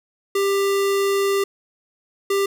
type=tone pair in turn; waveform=square; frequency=395.8 / 395.8 Hz; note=G4 / G4; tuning=+17 / +17 cents; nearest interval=unison; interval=0 cents; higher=neither; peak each=-18 dBFS; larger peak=neither; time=0.35-1.44 / 2.3-2.46 s; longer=first; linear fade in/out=5 ms; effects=none